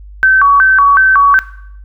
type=tone with vibrato; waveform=sine; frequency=1318.5 Hz; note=E6; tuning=in tune; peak=-4 dBFS; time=0.23-1.39 s; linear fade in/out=0 ms; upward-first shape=square; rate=2.7 Hz; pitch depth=270 cents each way; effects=noise-tail reverb RT60 0.7 s tail -17 dB re dry + added 50 Hz sine -30 dBFS peak until 1.84 s